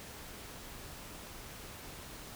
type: silence
effects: pink hiss -48 dBFS RMS until 2.35 s